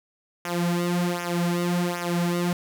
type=tone with flanger; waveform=sawtooth; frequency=174.61 Hz; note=F3; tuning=in tune; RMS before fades=-25 dBFS; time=0.45-2.53 s; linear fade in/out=2 ms; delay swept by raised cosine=0.23 to 4.53 ms; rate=1.3 Hz; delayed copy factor=-0.85; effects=none